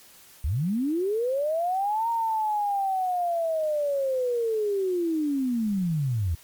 sine linear two-way sweep, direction up then down, 58.6 to 932.3 to 76.6 Hz, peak -23 dBFS, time 0.44-6.35 s, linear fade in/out 5 ms, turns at 2.09 s, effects white hiss -52 dBFS RMS until 6.43 s + Opus 48 kbps

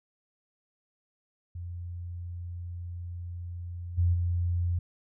sine tone with level steps, 87.31 Hz, F2, in tune, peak -35 / -21 / -25 dBFS, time 1.55-4.79 s, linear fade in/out 5 ms, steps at 3.97 / 4.13 s, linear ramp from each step 20 ms, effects none

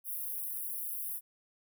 white high-pass noise, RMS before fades -38 dBFS, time 0.04-1.21 s, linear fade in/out 50 ms, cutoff 10000 Hz, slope 96 dB/octave, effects none

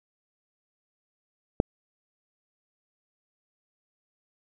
click, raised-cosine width 2 ms, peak -6 dBFS, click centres 1.601 s, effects none

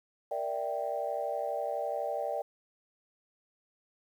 sine chord, E half-diminished seventh, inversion second, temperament equal, 466.2 / 587.3 / 659.3 / 784 Hz, Bb4 / D5 / E5 / G5, 0 / 0 / 0 / 0 cents, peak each -39 / -34 / -37 / -36 dBFS, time 0.31-2.42 s, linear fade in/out 5 ms, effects tanh soft clip ceiling -20 dBFS + 10-bit

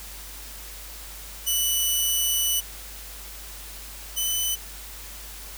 10% pulse tone pair in turn, 2973 / 3008 Hz, F#7 / F#7, +8 / +28 cents, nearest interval unison, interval 20 cents, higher second, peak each -13 / -15 dBFS, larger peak first, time 1.46-2.61 / 4.16-4.56 s, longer first, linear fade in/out 20 ms, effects added 50 Hz sine -42 dBFS peak until 5.57 s + white hiss -41 dBFS RMS until 5.57 s

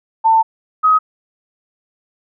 sine tone pair in turn, 894 / 1264.3 Hz, A5 / D#6, +27 / +27 cents, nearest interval tritone, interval 600 cents, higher second, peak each -8 dBFS, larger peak neither, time 0.24-0.43 / 0.83-0.99 s, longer first, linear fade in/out 20 ms, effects none

